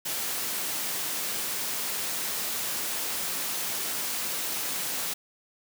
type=high-pass noise; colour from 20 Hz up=white; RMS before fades=-31 dBFS; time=0.05-5.14 s; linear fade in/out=10 ms; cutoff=140 Hz; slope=12 dB/octave; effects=none